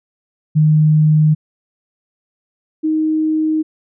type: tone pair in turn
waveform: sine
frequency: 153.9 / 312.7 Hz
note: D#3 / D#4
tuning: -19 / +9 cents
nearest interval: octave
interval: 1228 cents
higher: second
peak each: -8 / -13 dBFS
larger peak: first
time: 0.55-1.35 / 2.83-3.63 s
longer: neither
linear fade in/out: 20 ms
effects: none